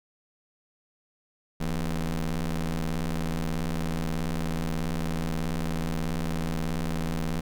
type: ring-modulated tone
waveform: 30% pulse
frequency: 78.4 Hz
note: D#2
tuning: 14 cents sharp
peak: -21 dBFS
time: 1.6-7.41 s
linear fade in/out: 10 ms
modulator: 87.6 Hz
effects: none